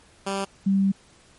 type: tone pair in turn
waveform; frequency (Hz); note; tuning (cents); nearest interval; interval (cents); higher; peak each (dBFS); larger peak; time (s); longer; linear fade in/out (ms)
10% pulse / sine; 196 / 195.02; G3 / G3; 0 / -9; unison; 9; first; -17; neither; 0.26-0.45 / 0.66-0.92; second; 10
effects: pink hiss -55 dBFS RMS until 1.38 s + MP3 48 kbps